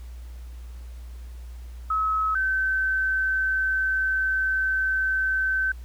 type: tone pair in turn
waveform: sine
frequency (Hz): 1286 / 1537.7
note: E6 / G6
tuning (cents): -43 / -34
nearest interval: minor third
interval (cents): 309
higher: second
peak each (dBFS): -21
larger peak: neither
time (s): 1.9-2.35 / 2.35-5.72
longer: second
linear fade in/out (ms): 5
effects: added 60 Hz sine -36 dBFS peak until 5.84 s + pink hiss -56 dBFS RMS until 5.84 s